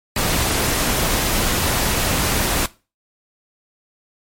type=noise; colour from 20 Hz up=pink; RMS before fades=-19 dBFS; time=0.16-2.66 s; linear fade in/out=2 ms; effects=noise-tail reverb RT60 0.3 s tail -19 dB re dry + MP3 64 kbps